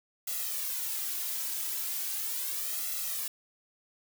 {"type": "noise with flanger", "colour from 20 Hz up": "blue", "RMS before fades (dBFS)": -34, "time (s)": [0.27, 3.28], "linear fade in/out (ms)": 5, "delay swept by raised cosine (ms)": [1.5, 3.1], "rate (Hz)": 0.38, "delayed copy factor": 0.95, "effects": []}